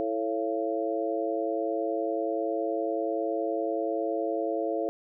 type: harmonic tone with a mistuned harmonic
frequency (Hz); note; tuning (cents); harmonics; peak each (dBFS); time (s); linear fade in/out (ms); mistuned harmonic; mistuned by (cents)
110; A2; 0; 3 / 4 / 5 / 6; -32 / -32 / -32 / -32; 0-4.89; 0; 6; +55
effects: none